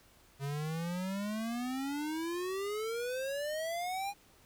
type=exponential sweep; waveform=square; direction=up; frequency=136.5 to 821 Hz; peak=-35 dBFS; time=0.39-4.14 s; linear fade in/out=50 ms; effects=pink hiss -63 dBFS RMS until 4.45 s